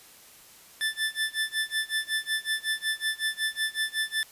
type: tone with tremolo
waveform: 25% pulse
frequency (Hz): 1760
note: A6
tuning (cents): 0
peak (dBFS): -20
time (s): 0.81-4.23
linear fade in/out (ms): 0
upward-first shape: sine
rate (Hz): 5.4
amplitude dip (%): 95
effects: white hiss -52 dBFS RMS until 4.31 s + resampled to 32000 Hz